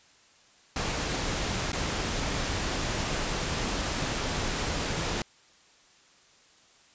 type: noise with dropouts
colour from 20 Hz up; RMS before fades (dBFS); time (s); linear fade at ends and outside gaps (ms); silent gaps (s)
pink; -30; 0.76-5.22; 2; 1.719-1.73
effects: white hiss -59 dBFS RMS until 6.94 s + resampled to 16000 Hz